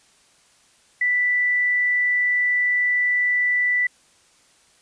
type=tone; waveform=sine; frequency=1975.5 Hz; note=B6; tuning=in tune; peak=-17 dBFS; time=1.01-3.87 s; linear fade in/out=5 ms; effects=white hiss -57 dBFS RMS until 4.81 s + resampled to 22050 Hz